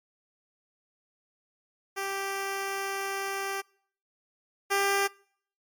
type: tone pair in turn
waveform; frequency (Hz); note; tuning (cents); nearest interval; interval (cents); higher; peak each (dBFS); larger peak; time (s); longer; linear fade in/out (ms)
10% pulse; 392 / 396.8; G4 / G4; 0 / +21; unison; 21; second; -22 / -15; second; 1.96-3.62 / 4.7-5.08; first; 20
effects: noise-tail reverb RT60 0.6 s tail -26 dB re dry + MP3 96 kbps

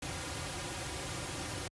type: noise with comb filter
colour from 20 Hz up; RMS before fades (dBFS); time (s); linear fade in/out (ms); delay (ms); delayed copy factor
pink; -39; 0.02-1.68; 5; 4.6; -0.65
effects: high-pass 60 Hz 12 dB/octave + resampled to 24000 Hz

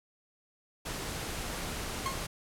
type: noise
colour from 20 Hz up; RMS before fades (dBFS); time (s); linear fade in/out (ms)
pink; -37; 0.85-2.27; 10
type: tone with exponential decay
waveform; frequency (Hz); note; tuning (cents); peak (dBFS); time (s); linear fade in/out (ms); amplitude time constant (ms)
40% pulse; 1075; C6; +47; -27; 2.06-2.24; 0; 38
effects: low-pass 12000 Hz 12 dB/octave

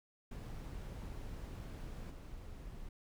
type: noise with level steps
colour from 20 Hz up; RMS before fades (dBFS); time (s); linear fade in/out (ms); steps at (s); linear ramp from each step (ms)
brown; -45 / -49; 0.31-2.89; 5; 2.1; 10
effects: none

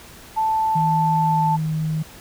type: tone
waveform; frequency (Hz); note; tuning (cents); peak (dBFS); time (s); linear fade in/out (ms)
sine; 880; A5; 0; -17; 0.36-1.57; 20
type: tone with pitch glide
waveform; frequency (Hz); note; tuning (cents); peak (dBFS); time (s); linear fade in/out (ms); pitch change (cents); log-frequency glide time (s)
sine; 160 to 156.89; D#3 to D#3; +49 to +15; -20; 0.75-2.03; 10; -34; 1.2-1.72
effects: pink hiss -43 dBFS RMS until 2.2 s

